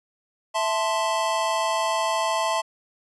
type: chord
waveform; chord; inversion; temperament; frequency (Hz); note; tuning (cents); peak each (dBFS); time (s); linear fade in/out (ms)
square; A minor; second; equal; 659.3 / 880 / 1046.5; E5 / A5 / C6; 0 / 0 / 0; -27; 0.54-2.62; 20
effects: resampled to 24000 Hz